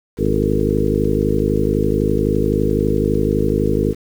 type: harmonic tone with a mistuned harmonic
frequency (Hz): 51.91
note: G#1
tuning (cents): 0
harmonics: 1 / 2 / 3 / 4 / 5 / 6 / 7 / 8 / 9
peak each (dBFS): -23 / -23 / -23 / -23 / -23 / -23 / -23 / -23 / -23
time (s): 0.17-3.95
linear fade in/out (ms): 50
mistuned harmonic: 8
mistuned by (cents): +47
effects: 7-bit